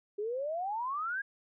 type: exponential sweep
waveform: sine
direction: up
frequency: 400 to 1661.2 Hz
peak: -32 dBFS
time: 0.18-1.22 s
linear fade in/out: 10 ms
effects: none